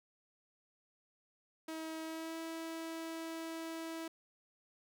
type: tone with pitch glide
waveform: sawtooth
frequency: 320 to 326.5 Hz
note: D#4 to E4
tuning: +49 to -17 cents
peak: -37 dBFS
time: 1.68-4.08 s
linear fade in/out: 5 ms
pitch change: +34 cents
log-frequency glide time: 2.03-2.36 s
effects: none